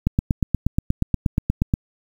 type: click train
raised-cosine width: 5 ms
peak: -5 dBFS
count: 15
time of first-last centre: 0.07-1.739 s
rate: 8.39 Hz
effects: 7-bit